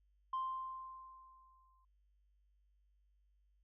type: tone with exponential decay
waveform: sine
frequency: 1046.5 Hz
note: C6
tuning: in tune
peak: -33 dBFS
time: 0.33-1.85 s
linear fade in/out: 5 ms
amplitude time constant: 330 ms
effects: tanh soft clip ceiling -33 dBFS + added 50 Hz sine -70 dBFS peak until 3.63 s